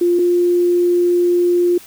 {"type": "tone pair in turn", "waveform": "sine", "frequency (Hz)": [349.2, 351.6], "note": ["F4", "F4"], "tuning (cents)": [0, 12], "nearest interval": "unison", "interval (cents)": 12, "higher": "second", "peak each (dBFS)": -11, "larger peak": "neither", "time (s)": [[0.01, 0.19], [0.19, 1.78]], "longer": "second", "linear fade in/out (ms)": 5, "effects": ["white hiss -41 dBFS RMS until 1.86 s"]}